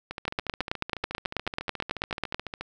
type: two click trains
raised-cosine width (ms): 0.3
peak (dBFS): -10 / -18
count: 20 / 36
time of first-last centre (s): 0.28-2.345 / 0.11-2.61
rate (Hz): 9.2 / 14
effects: none